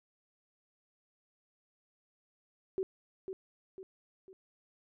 sine tone with echo, 380.2 Hz, F#4, 47 cents sharp, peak -30 dBFS, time 2.78-2.83 s, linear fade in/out 0 ms, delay 500 ms, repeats 3, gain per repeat -7 dB, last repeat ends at 4.33 s, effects none

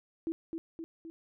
sine tone with echo, 328 Hz, E4, 9 cents flat, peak -30 dBFS, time 0.27-0.32 s, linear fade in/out 0 ms, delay 260 ms, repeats 3, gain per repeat -4 dB, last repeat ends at 1.1 s, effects none

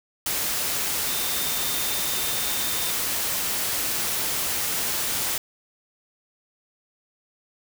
sine tone in noise, 3623 Hz, A7, 50 cents sharp, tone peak -34 dBFS, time 1.07-2.91 s, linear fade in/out 2 ms, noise white, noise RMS -26 dBFS, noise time 0.26-5.38 s, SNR -11 dB, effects none

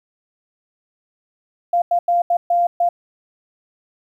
sine tone bursts at uneven times, 696 Hz, F5, 6 cents flat, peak -13 dBFS, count 6, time 1.73-1.82 / 1.91-1.99 / 2.08-2.22 / 2.3-2.37 / 2.5-2.67 / 2.8-2.89 s, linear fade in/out 5 ms, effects 9-bit

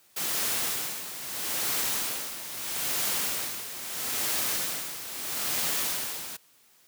white noise with tremolo, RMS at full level -28 dBFS, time 0.16-6.37 s, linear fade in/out 10 ms, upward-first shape sine, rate 0.77 Hz, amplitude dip 70%, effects white hiss -61 dBFS RMS until 6.87 s + high-pass 100 Hz 12 dB/octave

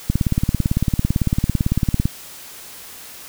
click train, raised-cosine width 5 ms, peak -4 dBFS, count 36, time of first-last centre 0.1-2.055 s, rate 17.9 Hz, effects white hiss -38 dBFS RMS until 3.28 s

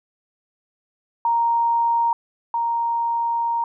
sine tone pair in turn, 932.3 / 932.3 Hz, A#5 / A#5, 0 / 0 cents, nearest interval unison, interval 0 cents, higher neither, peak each -16 / -19 dBFS, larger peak first, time 1.25-2.13 / 2.54-3.64 s, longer second, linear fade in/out 2 ms, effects none

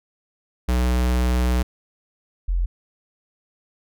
square / sine tone pair in turn, 61.74 / 43.66 Hz, B1 / F1, 0 / 0 cents, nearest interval tritone, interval 600 cents, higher first, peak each -18 dBFS, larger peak neither, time 0.68-1.63 / 2.48-2.66 s, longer first, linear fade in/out 10 ms, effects none

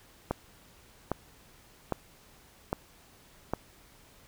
click train, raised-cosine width 1 ms, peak -14 dBFS, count 5, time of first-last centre 0.31-3.536 s, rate 1.24 Hz, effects pink hiss -58 dBFS RMS until 4.27 s

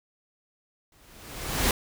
pink noise with exponential growth, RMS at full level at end -21 dBFS, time 0.92-1.71 s, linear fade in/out 2 ms, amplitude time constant 170 ms, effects none

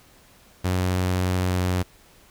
sawtooth tone with pitch glide, 91.6 to 90.97 Hz, F#2 to F#2, -17 to -29 cents, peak -17 dBFS, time 0.64-1.83 s, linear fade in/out 10 ms, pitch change -12 cents, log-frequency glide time 1.47-1.58 s, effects pink hiss -54 dBFS RMS until 2.3 s

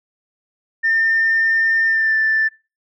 sine tone with pitch glide, 1805 to 1766.8 Hz, A6 to A6, +44 to +7 cents, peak -13 dBFS, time 0.83-2.49 s, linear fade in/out 20 ms, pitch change -37 cents, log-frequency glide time 1.86-2.16 s, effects noise-tail reverb RT60 0.3 s tail -24 dB re dry + tanh soft clip ceiling -9 dBFS

